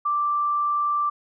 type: tone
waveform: sine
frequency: 1174.7 Hz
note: D6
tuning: in tune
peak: -20 dBFS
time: 0.05-1.1 s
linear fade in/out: 10 ms
effects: none